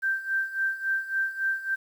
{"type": "tone with tremolo", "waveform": "sine", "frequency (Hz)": 1568, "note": "G6", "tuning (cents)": 0, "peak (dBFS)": -22, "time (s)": [0.02, 1.76], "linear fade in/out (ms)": 20, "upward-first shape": "sine", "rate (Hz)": 3.6, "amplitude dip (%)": 80, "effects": ["9-bit"]}